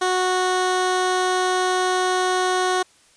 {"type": "tone", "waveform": "15% pulse", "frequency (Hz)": 368, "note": "F#4", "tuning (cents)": -9, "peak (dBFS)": -12, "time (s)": [0.01, 2.83], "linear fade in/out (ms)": 10, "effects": ["white hiss -55 dBFS RMS until 3.16 s", "resampled to 22050 Hz"]}